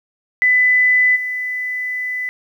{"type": "tone with level steps", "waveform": "sine", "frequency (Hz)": 2000, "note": "B6", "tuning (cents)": 21, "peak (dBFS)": [-10, -20], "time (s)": [0.42, 2.29], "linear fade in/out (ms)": 0, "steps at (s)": 1.15, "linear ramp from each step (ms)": 20, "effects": ["8-bit"]}